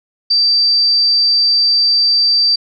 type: tone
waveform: sine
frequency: 4665 Hz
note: D8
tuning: 12 cents flat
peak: -9 dBFS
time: 0.3-2.56 s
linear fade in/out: 10 ms
effects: none